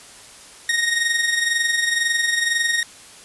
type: tone with amplitude modulation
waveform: sawtooth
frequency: 1864.7 Hz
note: A#6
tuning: in tune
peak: -12 dBFS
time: 0.69-2.83 s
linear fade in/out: 2 ms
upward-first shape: sine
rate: 22 Hz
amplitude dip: 55%
effects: white hiss -43 dBFS RMS until 3.24 s + resampled to 24000 Hz